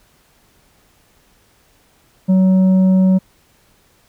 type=tone with tanh clipping; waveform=triangle; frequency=187.5 Hz; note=F#3; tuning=23 cents sharp; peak=-10 dBFS; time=2.28-3.19 s; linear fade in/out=20 ms; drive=10 dB; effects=pink hiss -55 dBFS RMS until 4.08 s